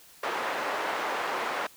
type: band-pass noise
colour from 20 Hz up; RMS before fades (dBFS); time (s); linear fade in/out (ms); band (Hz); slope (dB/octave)
white; -31; 0.23-1.67; 5; 470 to 1300; 12
effects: white hiss -54 dBFS RMS until 1.76 s